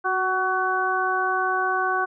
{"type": "harmonic tone with a mistuned harmonic", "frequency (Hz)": 375.2, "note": "F#4", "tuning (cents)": 24, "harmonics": [1, 2, 3, 4], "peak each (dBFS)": [-29, -26, -25, -25], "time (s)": [0.04, 2.06], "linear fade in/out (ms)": 20, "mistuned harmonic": 1, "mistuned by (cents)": -24, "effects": []}